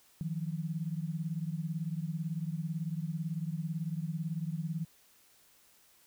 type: beating tone pair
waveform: sine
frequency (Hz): 156.9 / 174.9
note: D#3 / F3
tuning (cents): +15 / +3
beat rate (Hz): 18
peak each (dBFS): -35 / -37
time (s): 0.21-4.85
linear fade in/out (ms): 0
effects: white hiss -64 dBFS RMS until 6.06 s